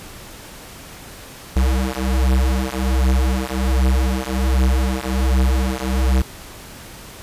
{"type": "beating tone pair", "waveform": "square", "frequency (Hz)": [64, 65.3], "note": ["C2", "C2"], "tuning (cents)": [-38, -3], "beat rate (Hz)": 1.3, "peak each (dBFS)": -19, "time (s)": [1.56, 6.22], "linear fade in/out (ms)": 5, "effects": ["pink hiss -38 dBFS RMS until 7.22 s", "resampled to 32000 Hz"]}